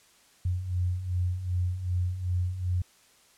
sine beating tone pair, 88.2 / 90.8 Hz, F2 / F#2, +18 / -32 cents, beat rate 2.6 Hz, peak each -33 / -27 dBFS, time 0.45-2.82 s, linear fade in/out 5 ms, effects white hiss -60 dBFS RMS until 3.37 s + low-pass 10000 Hz 12 dB/octave

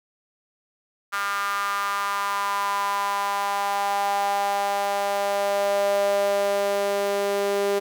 sawtooth tone with high-pass filter sweep, 200.7 Hz, G3, 41 cents sharp, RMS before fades -24 dBFS, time 1.12-7.8 s, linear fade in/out 20 ms, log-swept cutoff 1300 to 450 Hz, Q 5.2, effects none

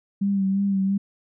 sine tone with vibrato, 196 Hz, G3, in tune, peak -19 dBFS, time 0.21-0.98 s, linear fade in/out 10 ms, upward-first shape sine, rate 2.9 Hz, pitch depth 35 cents each way, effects none

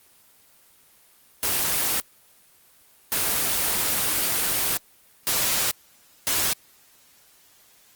white noise bursts at uneven times, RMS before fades -23 dBFS, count 4, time 1.43-2 / 3.12-4.77 / 5.27-5.71 / 6.27-6.53 s, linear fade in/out 0 ms, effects white hiss -56 dBFS RMS until 7.95 s + Opus 24 kbps

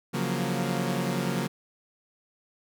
sawtooth chord, Gb major seventh, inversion second, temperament equal, 138.59 / 174.61 / 185 / 233.1 Hz, Db3 / F3 / Gb3 / Bb3, 0 / 0 / 0 / 0 cents, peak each -28 dBFS, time 0.13-1.48 s, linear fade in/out 20 ms, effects none

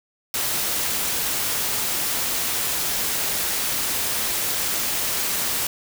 white noise, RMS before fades -24 dBFS, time 0.34-5.67 s, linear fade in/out 2 ms, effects none

